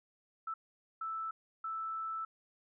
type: tone bursts at uneven times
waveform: sine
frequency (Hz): 1318.5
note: E6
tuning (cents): 0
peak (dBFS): -36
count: 3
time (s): 0.47-0.54 / 1.01-1.31 / 1.64-2.25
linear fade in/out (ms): 5
effects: none